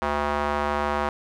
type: tone with band-pass filter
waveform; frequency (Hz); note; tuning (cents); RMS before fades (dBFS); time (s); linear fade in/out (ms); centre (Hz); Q
square; 73.1; D2; -7; -25; 0.02-1.09; 0; 1000; 1.5
effects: none